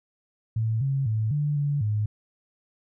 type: tone with pitch steps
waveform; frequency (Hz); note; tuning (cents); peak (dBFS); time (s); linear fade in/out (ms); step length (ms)
sine; 111.6 / 136.5 / 109.4 / 147.3 / 144.1 / 105.9; A2 / C#3 / A2 / D3 / D3 / G#2; +25 / -26 / -9 / +6 / -33 / +34; -22; 0.56-2.06; 5; 250
effects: none